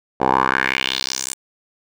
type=tone with band-pass filter sweep; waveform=10% pulse; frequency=65.41 Hz; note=C2; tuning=in tune; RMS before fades=-20 dBFS; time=0.2-1.34 s; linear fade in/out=10 ms; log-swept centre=670 to 8900 Hz; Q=3.1; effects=none